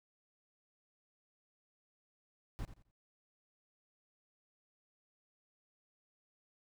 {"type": "noise with echo", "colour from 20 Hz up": "brown", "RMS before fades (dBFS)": -40, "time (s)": [2.59, 2.65], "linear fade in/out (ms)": 0, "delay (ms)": 87, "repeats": 3, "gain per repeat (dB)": -12, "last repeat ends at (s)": 2.911, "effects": ["noise-tail reverb RT60 0.2 s tail -26 dB re dry"]}